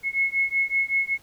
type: beating tone pair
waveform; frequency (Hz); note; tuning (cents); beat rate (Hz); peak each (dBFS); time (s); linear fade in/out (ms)
sine; 2178 / 2183.3; C#7 / C#7; -31 / -27; 5.3; -24; 0.03-1.18; 50
effects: pink hiss -55 dBFS RMS until 1.22 s